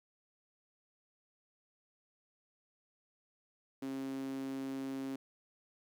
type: tone with high-pass filter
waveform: sawtooth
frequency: 134.5 Hz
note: C3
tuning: 48 cents sharp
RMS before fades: -40 dBFS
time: 3.82-5.16 s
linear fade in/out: 5 ms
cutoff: 280 Hz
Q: 5.1
effects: none